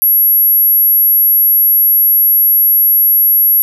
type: tone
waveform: sine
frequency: 11600 Hz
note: F#9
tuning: 35 cents flat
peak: -6 dBFS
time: 0.02-3.62 s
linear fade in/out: 0 ms
effects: none